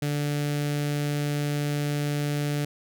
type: tone with notch filter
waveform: sawtooth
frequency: 146.1 Hz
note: D3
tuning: 9 cents flat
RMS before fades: -27 dBFS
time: 0.02-2.65 s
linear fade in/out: 5 ms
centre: 1000 Hz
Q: 1.4
effects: none